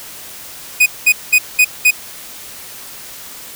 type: tone bursts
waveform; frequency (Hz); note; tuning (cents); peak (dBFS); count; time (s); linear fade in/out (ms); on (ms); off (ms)
45% pulse; 2489; D#7; 0; -6; 5; 0.8-1.91; 10; 62; 200
effects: white hiss -33 dBFS RMS until 3.55 s